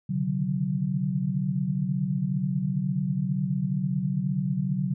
sine tone cluster, 129.4 / 144.3 / 153.6 / 186.4 Hz, C3 / D3 / D#3 / F#3, -19 / -30 / -22 / +13 cents, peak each -33 / -28 / -35 / -27 dBFS, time 0.09-4.94 s, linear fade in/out 10 ms, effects none

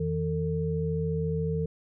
sine tone cluster, 86.9 / 161 / 448.8 Hz, F2 / E3 / A4, -8 / -41 / +34 cents, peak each -34 / -28 / -31 dBFS, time 0-1.66 s, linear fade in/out 5 ms, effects none

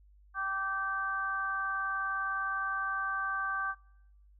harmonic tone, 388.5 Hz, G4, 16 cents flat, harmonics 2 / 3 / 4, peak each -42 / -34 / -34 dBFS, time 0.34-3.75 s, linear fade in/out 50 ms, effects noise-tail reverb RT60 1.0 s tail -26 dB re dry + added 50 Hz sine -57 dBFS peak until 4.39 s

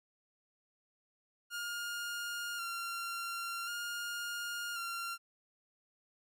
sawtooth tone with vibrato, 1396.9 Hz, F6, in tune, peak -34 dBFS, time 1.5-5.18 s, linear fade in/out 50 ms, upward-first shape square, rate 0.46 Hz, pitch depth 24 cents each way, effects none

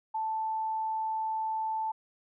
sine tone, 880 Hz, A5, in tune, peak -29 dBFS, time 0.14-1.92 s, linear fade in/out 10 ms, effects none

